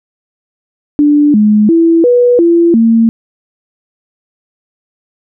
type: tone with pitch steps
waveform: sine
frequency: 293.7 / 211.2 / 331.7 / 488 / 339.3 / 227.6 Hz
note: D4 / G#3 / E4 / B4 / F4 / A#3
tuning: 0 / +29 / +11 / -21 / -50 / -41 cents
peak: -4 dBFS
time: 0.99-3.09 s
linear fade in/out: 0 ms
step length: 350 ms
effects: none